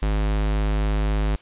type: tone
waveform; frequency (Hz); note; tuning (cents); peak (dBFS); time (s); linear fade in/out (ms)
square; 51.91; G#1; 0; -20; 0.02-1.36; 5
effects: white hiss -51 dBFS RMS until 1.41 s + resampled to 8000 Hz